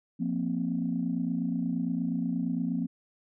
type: chord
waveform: sine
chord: F suspended fourth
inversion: none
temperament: equal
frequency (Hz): 174.61 / 233.1 / 261.6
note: F3 / Bb3 / C4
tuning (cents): 0 / 0 / 0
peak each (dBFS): -31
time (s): 0.19-2.87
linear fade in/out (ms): 20
effects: tanh soft clip ceiling -18 dBFS